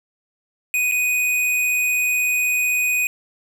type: tone with dropouts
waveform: square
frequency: 2489 Hz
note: D#7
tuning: in tune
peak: -18 dBFS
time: 0.74-3.07 s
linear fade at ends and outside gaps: 1 ms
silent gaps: 0.914-0.92 s
effects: none